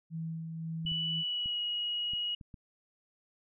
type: tone with tremolo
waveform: sine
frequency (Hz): 162.7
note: E3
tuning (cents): -22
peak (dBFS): -34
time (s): 0.1-1.24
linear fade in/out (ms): 50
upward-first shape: sine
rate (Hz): 1.9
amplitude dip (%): 35
type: clicks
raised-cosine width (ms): 5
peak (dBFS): -35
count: 6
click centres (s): 0.851 / 0.918 / 1.459 / 2.135 / 2.412 / 2.542
type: tone with pitch glide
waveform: sine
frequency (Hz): 2960 to 2899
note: F#7 to F#7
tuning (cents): 0 to -36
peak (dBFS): -31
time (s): 0.86-2.35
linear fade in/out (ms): 5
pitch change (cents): -36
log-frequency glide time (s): 1.19-1.6
effects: none

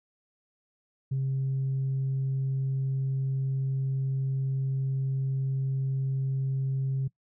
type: tone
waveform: sine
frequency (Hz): 134.1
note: C3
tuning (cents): +43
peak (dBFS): -24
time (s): 1.11-7.08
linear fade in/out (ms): 10
effects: noise-tail reverb RT60 0.1 s tail -21 dB re dry + tanh soft clip ceiling -23 dBFS

